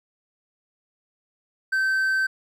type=tone; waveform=triangle; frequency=1547 Hz; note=G6; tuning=23 cents flat; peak=-18 dBFS; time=1.72-2.27 s; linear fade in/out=10 ms; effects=none